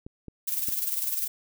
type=clicks; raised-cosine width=3 ms; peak=-27 dBFS; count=3; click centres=0.065 / 0.283 / 0.686 s
type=noise with tremolo; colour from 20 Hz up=violet; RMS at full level=-27 dBFS; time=0.47-1.28 s; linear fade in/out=10 ms; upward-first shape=square; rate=20 Hz; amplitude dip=50%
effects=none